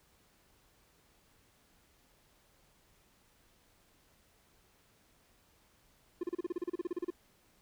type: tone bursts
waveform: triangle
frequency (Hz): 350.9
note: F4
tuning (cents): +8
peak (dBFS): -30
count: 16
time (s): 6.21-7.104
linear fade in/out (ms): 5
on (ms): 24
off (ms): 34
effects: pink hiss -68 dBFS RMS until 7.61 s